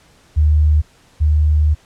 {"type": "tone pair in turn", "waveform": "sine", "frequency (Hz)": [75.9, 75.9], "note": ["D#2", "D#2"], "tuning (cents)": [-42, -42], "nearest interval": "unison", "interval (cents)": 0, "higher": "neither", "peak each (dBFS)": [-9, -10], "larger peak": "first", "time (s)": [[0.36, 0.82], [1.2, 1.75]], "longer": "second", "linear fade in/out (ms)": 20, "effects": ["pink hiss -51 dBFS RMS until 1.85 s", "low-pass 9000 Hz 12 dB/octave"]}